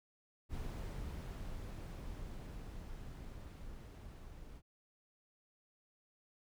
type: noise with level ramp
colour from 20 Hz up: brown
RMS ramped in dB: -42 to -52 dBFS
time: 0.49-4.62 s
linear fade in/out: 50 ms
effects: none